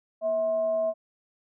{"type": "tone with frequency modulation", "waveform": "sine", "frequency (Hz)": 649, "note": "E5", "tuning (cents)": -27, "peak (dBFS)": -23, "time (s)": [0.21, 0.94], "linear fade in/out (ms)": 50, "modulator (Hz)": 409, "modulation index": 0.2, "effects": []}